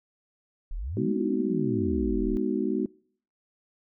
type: exponential two-way sweep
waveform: sine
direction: up then down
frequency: 30.78 to 349.2 to 30.78 Hz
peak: -30 dBFS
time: 0.71-2.37 s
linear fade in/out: 0 ms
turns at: 1.21 s
type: chord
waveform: sine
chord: G# minor seventh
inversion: none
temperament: just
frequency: 207.7 / 249.2 / 311.5 / 373.8 Hz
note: G#3 / B3 / D#4 / F#4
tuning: 0 / +16 / +2 / +18 cents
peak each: -30 dBFS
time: 0.97-2.86 s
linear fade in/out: 2 ms
effects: noise-tail reverb RT60 0.6 s tail -26 dB re dry